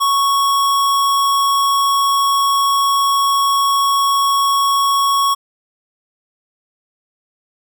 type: tone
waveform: square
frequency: 1108.7 Hz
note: C#6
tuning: in tune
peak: -13 dBFS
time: 0-5.35 s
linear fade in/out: 20 ms
effects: none